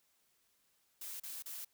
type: noise bursts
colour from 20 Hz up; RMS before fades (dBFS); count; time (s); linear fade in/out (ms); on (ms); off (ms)
blue; -45; 3; 1.01-1.648; 5; 190; 34
effects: white hiss -75 dBFS RMS until 1.73 s